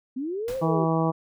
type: linear two-way sweep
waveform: sine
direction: up then down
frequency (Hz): 244.6 to 537 to 366.5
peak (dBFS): -27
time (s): 0.16-0.85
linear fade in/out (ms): 10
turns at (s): 0.57
type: noise with exponential decay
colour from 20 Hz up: pink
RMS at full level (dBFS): -37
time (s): 0.48-0.83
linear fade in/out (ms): 1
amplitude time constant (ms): 76
type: harmonic tone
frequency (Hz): 162.5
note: E3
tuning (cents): -24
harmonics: 1 / 2 / 3 / 4 / 5 / 6 / 7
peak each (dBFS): -24 / -27 / -29 / -30 / -31 / -32 / -32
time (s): 0.61-1.12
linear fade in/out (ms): 20
effects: none